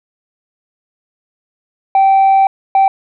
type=tone bursts at uneven times; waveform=sine; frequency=777 Hz; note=G5; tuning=16 cents flat; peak=-4 dBFS; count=2; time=1.95-2.47 / 2.75-2.88 s; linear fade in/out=2 ms; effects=tanh soft clip ceiling -5 dBFS